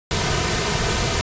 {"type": "noise with comb filter", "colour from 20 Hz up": "pink", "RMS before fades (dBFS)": -21, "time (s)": [0.11, 1.21], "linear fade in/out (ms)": 0, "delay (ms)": 3.6, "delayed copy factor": -0.55, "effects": ["resampled to 16000 Hz"]}